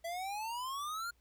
square exponential sweep, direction up, 660 to 1432 Hz, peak -38 dBFS, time 0.04-1.11 s, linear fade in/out 10 ms, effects added 60 Hz sine -68 dBFS peak until 1.2 s + pink hiss -75 dBFS RMS until 1.2 s

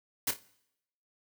white noise with echo, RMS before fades -29 dBFS, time 0.27-0.31 s, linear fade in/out 5 ms, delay 28 ms, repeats 3, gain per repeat -10 dB, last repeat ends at 0.394 s, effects noise-tail reverb RT60 0.8 s tail -21 dB re dry

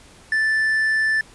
triangle tone, 1760 Hz, A6, in tune, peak -15 dBFS, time 0.32-1.21 s, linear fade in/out 2 ms, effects pink hiss -48 dBFS RMS until 1.34 s + resampled to 24000 Hz

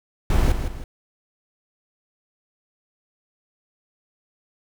brown noise with echo, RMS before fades -17 dBFS, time 0.3-0.52 s, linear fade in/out 2 ms, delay 160 ms, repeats 2, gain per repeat -8 dB, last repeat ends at 0.84 s, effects none

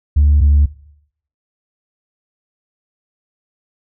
sine tone pair in turn, 73.1 / 72.39 Hz, D2 / D2, -7 / -24 cents, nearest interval unison, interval 17 cents, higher first, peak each -6 dBFS, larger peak neither, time 0.16-0.41 / 0.41-0.66 s, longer neither, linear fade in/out 10 ms, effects noise-tail reverb RT60 0.7 s tail -19 dB re dry + tanh soft clip ceiling -5 dBFS

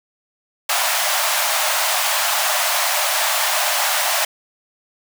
pink high-pass noise, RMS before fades -19 dBFS, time 0.69-4.25 s, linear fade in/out 5 ms, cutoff 590 Hz, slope 96 dB/octave, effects none

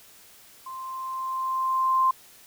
sine tone with level ramp, 1046.5 Hz, C6, in tune, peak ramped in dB -35 to -17 dBFS, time 0.66-2.11 s, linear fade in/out 5 ms, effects white hiss -52 dBFS RMS until 2.46 s

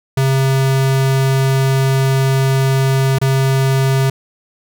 square tone with dropouts, 134.1 Hz, C3, 43 cents sharp, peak -12 dBFS, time 0.17-4.1 s, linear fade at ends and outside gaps 5 ms, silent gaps 3.186-3.214 s, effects none

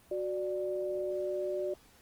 sine tone pair together, 368.9 / 590 Hz, F#4 / D5, -5 / +8 cents, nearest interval minor sixth, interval 813 cents, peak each -34 / -34 dBFS, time 0.11-1.74 s, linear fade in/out 5 ms, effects pink hiss -61 dBFS RMS until 2.01 s + Opus 24 kbps

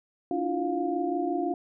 sine tone cluster, 288.4 / 326.6 / 352.4 / 705 Hz, D4 / E4 / F4 / F5, -31 / -16 / +16 / +16 cents, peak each -31 / -33 / -30 / -31 dBFS, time 0.31-1.54 s, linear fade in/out 2 ms, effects none

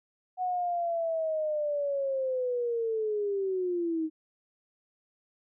sine linear sweep, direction down, 740 to 311.1 Hz, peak -27 dBFS, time 0.37-4.1 s, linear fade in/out 50 ms, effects none

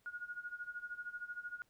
sine tone with tremolo, 1441 Hz, F#6, 46 cents flat, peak -39 dBFS, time 0.06-1.62 s, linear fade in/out 0 ms, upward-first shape sine, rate 13 Hz, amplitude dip 85%, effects pink hiss -75 dBFS RMS until 1.69 s

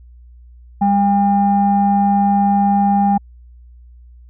sine tone pair together, 200.1 / 804 Hz, G3 / G5, +36 / +44 cents, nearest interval 2 octaves, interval 2408 cents, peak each -13 dBFS, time 0.81-3.18 s, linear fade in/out 10 ms, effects tanh soft clip ceiling -4 dBFS + added 60 Hz sine -39 dBFS peak until 4.29 s

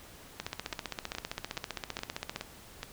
two click trains, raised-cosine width 0.2 ms, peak -19 / -17 dBFS, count 6 / 31, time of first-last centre 0.73-2.831 / 0.4-2.361 s, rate 2.38 / 15.3 Hz, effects pink hiss -52 dBFS RMS until 2.92 s

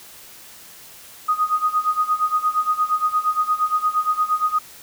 sine tone with tremolo, 1244.5 Hz, D#6, in tune, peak -14 dBFS, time 1.28-4.59 s, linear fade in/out 10 ms, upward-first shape sine, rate 8.6 Hz, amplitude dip 85%, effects white hiss -43 dBFS RMS until 4.82 s

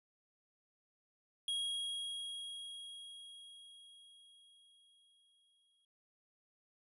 square tone with exponential decay, 3289 Hz, G#7, 18 cents flat, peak -35 dBFS, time 1.48-5.85 s, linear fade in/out 2 ms, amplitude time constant 950 ms, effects resampled to 24000 Hz

